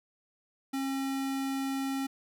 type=tone; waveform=square; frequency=270 Hz; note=C#4; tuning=45 cents flat; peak=-31 dBFS; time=0.73-2.07 s; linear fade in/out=10 ms; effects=none